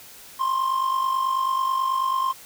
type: tone with amplitude modulation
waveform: triangle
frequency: 1055 Hz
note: C6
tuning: 14 cents sharp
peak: -16 dBFS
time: 0.39-2.33 s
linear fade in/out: 20 ms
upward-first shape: sine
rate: 49.2 Hz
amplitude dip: 60%
effects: white hiss -45 dBFS RMS until 2.45 s